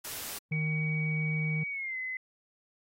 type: noise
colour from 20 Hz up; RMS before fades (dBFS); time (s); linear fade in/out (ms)
white; -39; 0.04-0.39; 10
type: tone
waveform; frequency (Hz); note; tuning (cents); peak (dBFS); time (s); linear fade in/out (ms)
triangle; 155.56; D#3; 0; -27; 0.51-1.64; 10
type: tone with pitch glide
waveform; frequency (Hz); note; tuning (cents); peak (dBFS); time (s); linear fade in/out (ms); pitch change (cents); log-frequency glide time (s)
sine; 2259 to 2036; C#7 to C7; +32 to -48; -33; 0.52-2.17; 2; -180; 1.7-1.97
effects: AAC 48 kbps